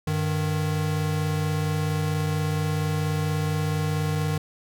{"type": "tone pair together", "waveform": "square", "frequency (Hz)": [97.2, 153.88], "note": ["G2", "D#3"], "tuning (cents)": [-14, -19], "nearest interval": "minor sixth", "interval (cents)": 795, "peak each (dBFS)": [-29, -25], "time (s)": [0.07, 4.38], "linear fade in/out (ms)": 5, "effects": []}